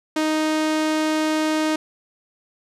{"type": "tone with low-pass filter", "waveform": "sawtooth", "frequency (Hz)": 311.1, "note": "D#4", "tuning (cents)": 0, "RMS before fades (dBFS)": -21, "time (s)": [0.16, 1.76], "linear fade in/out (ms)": 5, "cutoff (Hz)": 8900, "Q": 0.67, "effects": []}